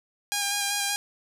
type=tone with vibrato; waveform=5% pulse; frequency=809 Hz; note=G#5; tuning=46 cents flat; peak=-13 dBFS; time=0.32-0.96 s; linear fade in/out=0 ms; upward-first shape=square; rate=5.2 Hz; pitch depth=15 cents each way; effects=none